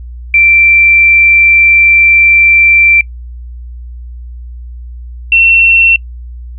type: tone pair in turn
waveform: sine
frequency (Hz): 2349 / 2709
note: D7 / E7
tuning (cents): 0 / +47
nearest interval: major second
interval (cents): 247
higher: second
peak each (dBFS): -3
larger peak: neither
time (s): 0.34-3.01 / 5.32-5.96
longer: first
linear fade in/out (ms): 2
effects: noise-tail reverb RT60 0.1 s tail -25 dB re dry + added 60 Hz sine -23 dBFS peak until 6.58 s